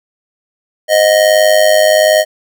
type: tone with amplitude modulation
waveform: square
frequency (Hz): 622.3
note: D#5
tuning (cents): 0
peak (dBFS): -4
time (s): 0.88-2.25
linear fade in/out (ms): 50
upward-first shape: sine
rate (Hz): 101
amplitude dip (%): 70
effects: none